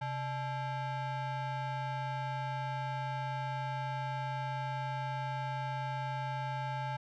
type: ring-modulated tone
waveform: square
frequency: 367.6 Hz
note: F#4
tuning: 11 cents flat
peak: -32 dBFS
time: 0.01-6.97 s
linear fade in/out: 10 ms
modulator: 500 Hz
effects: low-pass 3000 Hz 12 dB/octave